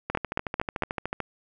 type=two click trains; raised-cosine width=0.5 ms; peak=-9 / -14 dBFS; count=4 / 16; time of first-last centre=0.15-0.823 / 0.1-1.203 s; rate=4.46 / 13.6 Hz; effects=none